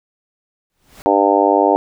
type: noise with exponential growth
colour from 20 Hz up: pink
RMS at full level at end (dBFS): -36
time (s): 0.7-1.02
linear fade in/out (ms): 0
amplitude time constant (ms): 68
type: harmonic tone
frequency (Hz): 100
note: G2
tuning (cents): +35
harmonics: 3 / 4 / 5 / 6 / 7 / 8 / 9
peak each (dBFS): -18 / -18 / -18 / -18 / -18 / -18 / -18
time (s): 1.06-1.76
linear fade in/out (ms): 0
effects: none